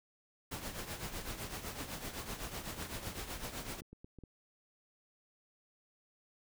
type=noise with tremolo; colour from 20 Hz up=pink; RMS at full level=-40 dBFS; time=0.51-3.81 s; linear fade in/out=10 ms; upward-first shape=triangle; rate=7.9 Hz; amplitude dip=70%
type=clicks; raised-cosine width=3 ms; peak=-38 dBFS; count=7; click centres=3.728 / 3.787 / 3.819 / 3.93 / 4.045 / 4.187 / 4.237 s
effects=none